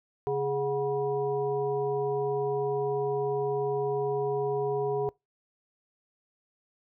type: harmonic tone with a mistuned harmonic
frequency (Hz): 138.59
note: C#3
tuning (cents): 0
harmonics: 1 / 3 / 5 / 7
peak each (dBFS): -36 / -27 / -35 / -38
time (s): 0.27-5.09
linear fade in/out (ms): 0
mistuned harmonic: 5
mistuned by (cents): +96
effects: noise-tail reverb RT60 0.2 s tail -24 dB re dry